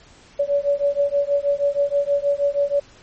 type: beating tone pair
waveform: sine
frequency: 566 / 572.3 Hz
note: C#5 / D5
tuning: +36 / -45 cents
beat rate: 6.3 Hz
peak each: -20 dBFS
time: 0.39-2.8 s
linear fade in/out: 10 ms
effects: pink hiss -49 dBFS RMS until 3.02 s + MP3 32 kbps